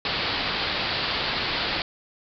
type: low-pass noise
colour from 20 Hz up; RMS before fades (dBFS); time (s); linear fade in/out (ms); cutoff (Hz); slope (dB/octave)
white; -27; 0.05-1.82; 2; 4800; 96
effects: none